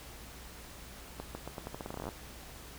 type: accelerating click train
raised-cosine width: 1 ms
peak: -25 dBFS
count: 18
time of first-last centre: 1.2-2.089 s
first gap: 150 ms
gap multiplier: 0.84
effects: added 60 Hz sine -52 dBFS peak until 2.78 s + pink hiss -50 dBFS RMS until 2.78 s